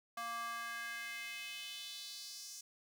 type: tone with high-pass filter sweep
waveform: square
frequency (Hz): 233.1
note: A#3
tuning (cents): 0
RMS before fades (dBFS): -45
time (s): 0.17-2.61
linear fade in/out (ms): 5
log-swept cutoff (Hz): 960 to 6100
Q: 3
effects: none